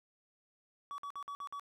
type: tone bursts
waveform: triangle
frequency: 1137 Hz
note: C#6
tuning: 44 cents sharp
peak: -38 dBFS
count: 6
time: 0.91-1.596 s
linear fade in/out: 0 ms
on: 71 ms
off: 52 ms
effects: none